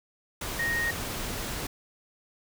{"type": "tone in noise", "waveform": "sine", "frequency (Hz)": 1864.7, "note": "A#6", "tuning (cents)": 0, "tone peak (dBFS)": -26, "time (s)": [0.59, 0.91], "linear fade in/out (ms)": 5, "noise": "pink", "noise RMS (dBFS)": -34, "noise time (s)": [0.41, 1.67], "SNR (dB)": 5, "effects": []}